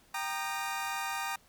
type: chord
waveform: 25% pulse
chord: Eb major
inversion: first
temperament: equal with one note detuned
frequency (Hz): 784 / 932.3 / 1218.9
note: G5 / Bb5 / Eb6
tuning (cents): 0 / 0 / -36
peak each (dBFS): -34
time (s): 0.14-1.36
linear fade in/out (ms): 5
effects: pink hiss -63 dBFS RMS until 1.48 s